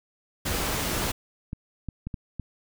pink noise, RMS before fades -28 dBFS, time 0.45-1.12 s, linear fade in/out 10 ms
clicks, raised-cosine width 5 ms, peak -20 dBFS, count 6, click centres 0.977 / 1.531 / 1.887 / 2.07 / 2.142 / 2.397 s
effects none

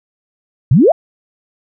sine exponential sweep, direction up, 109.2 to 733 Hz, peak -5 dBFS, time 0.71-0.92 s, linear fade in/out 5 ms, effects none

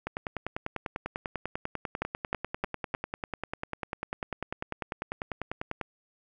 two click trains, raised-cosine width 0.5 ms, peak -14 / -17 dBFS, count 4 / 59, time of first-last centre 2.02-2.949 / 0.07-5.813 s, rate 3.23 / 10.1 Hz, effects none

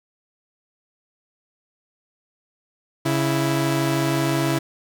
sawtooth tone pair together, 138.59 / 329.8 Hz, C#3 / E4, 0 / +1 cents, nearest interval octave + minor third, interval 1501 cents, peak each -18 dBFS, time 3.05-4.59 s, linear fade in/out 10 ms, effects none

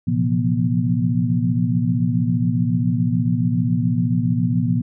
sine tone cluster, 115.3 / 130.6 / 170.5 / 177.6 / 241.8 Hz, A#2 / C3 / F3 / F3 / B3, -19 / -3 / -41 / +29 / -36 cents, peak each -21 / -24 / -22 / -26 / -22 dBFS, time 0.07-4.82 s, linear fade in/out 10 ms, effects none

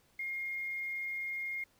sine tone with quantisation, 2134 Hz, C7, 34 cents sharp, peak -35 dBFS, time 0.19-1.64 s, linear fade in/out 5 ms, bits 10, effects pink hiss -69 dBFS RMS until 1.79 s

